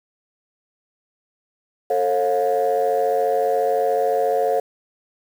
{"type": "tone cluster", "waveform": "sine", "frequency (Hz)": [445.8, 540, 711], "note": ["A4", "C#5", "F5"], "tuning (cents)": [23, -45, 31], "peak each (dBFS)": -20, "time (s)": [1.9, 4.6], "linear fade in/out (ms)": 5, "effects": ["tanh soft clip ceiling -11 dBFS", "7-bit"]}